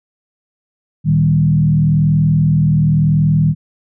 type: tone with frequency modulation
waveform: sine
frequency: 154.2 Hz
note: D#3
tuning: 15 cents flat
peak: -9 dBFS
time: 1.04-3.55 s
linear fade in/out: 50 ms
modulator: 40.9 Hz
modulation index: 0.83
effects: none